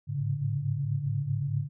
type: tone cluster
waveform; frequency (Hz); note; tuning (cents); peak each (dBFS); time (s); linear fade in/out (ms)
sine; 104.2 / 108.9 / 134.8 / 142.8; G#2 / A2 / C#3 / D3; +6 / -17 / -48 / -48; -35 / -33 / -37 / -29; 0.07-1.69; 50
effects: none